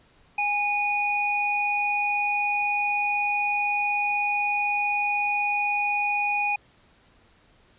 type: tone pair together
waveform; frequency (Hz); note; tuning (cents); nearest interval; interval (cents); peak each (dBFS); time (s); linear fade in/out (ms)
sine; 822.9 / 2466; G#5 / D#7; -16 / -16; octave + perfect fifth; 1900; -26 / -24; 0.38-6.56; 5
effects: pink hiss -59 dBFS RMS until 7.78 s + resampled to 8000 Hz